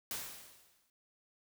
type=noise with exponential decay; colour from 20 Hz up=white; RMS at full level=-38 dBFS; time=0.11-0.9 s; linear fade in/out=1 ms; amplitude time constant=170 ms; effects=none